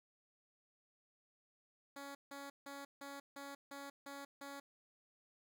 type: tone bursts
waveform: 10% pulse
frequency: 280 Hz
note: C#4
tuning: 18 cents sharp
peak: -39 dBFS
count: 8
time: 1.96-4.6 s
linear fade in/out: 5 ms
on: 190 ms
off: 160 ms
effects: none